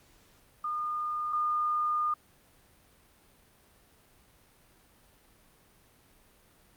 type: tone pair in turn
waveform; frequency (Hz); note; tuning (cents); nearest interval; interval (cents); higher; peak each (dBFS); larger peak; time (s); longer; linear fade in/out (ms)
sine; 1217 / 1217; D#6 / D#6; -39 / -39; unison; 0; neither; -30 / -26; second; 0.64-1.33 / 1.33-2.14; second; 5
effects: pink hiss -62 dBFS RMS until 6.76 s + Opus 48 kbps